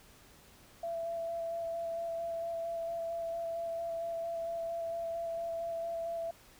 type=tone with vibrato; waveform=sine; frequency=670 Hz; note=E5; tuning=28 cents sharp; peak=-34 dBFS; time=0.83-6.31 s; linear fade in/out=5 ms; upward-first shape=square; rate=4.4 Hz; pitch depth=11 cents each way; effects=pink hiss -59 dBFS RMS until 6.59 s